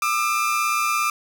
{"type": "tone pair together", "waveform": "30% pulse", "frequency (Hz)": [1198, 1315.1], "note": ["D6", "E6"], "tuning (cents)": [34, -4], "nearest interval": "major second", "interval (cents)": 162, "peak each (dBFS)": [-18, -23], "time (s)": [0.02, 1.1], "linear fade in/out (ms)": 2, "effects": []}